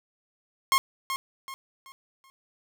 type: tone with echo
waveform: sawtooth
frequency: 1074 Hz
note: C6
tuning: 45 cents sharp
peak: -15 dBFS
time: 0.72-0.78 s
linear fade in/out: 0 ms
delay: 380 ms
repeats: 4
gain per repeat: -9 dB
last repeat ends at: 2.3 s
effects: none